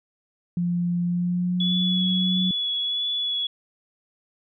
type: tone with pitch glide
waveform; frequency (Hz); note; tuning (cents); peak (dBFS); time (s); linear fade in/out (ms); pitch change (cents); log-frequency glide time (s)
sine; 174.61 to 184.46; F3 to F#3; 0 to -5; -21; 0.57-2.51; 2; +95; 1.04-2.08
type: tone with vibrato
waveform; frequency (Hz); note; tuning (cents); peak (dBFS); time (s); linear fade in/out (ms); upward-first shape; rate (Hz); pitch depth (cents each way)
sine; 3400; G#7; +40; -23; 1.6-3.47; 5; sine; 1.5; 15
effects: none